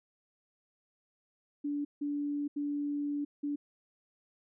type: tone bursts at uneven times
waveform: sine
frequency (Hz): 289.6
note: D4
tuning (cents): -24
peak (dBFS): -31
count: 4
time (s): 1.64-1.85 / 2.01-2.48 / 2.56-3.25 / 3.43-3.56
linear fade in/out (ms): 10
effects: none